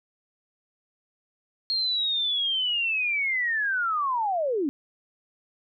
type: linear sweep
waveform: sine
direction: down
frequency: 4259 to 261 Hz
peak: -23 dBFS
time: 1.7-4.69 s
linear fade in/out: 0 ms
effects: none